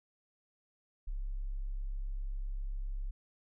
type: tone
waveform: sine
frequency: 33.78 Hz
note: C#1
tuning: 44 cents flat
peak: -34 dBFS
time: 1.07-3.11 s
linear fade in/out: 10 ms
effects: none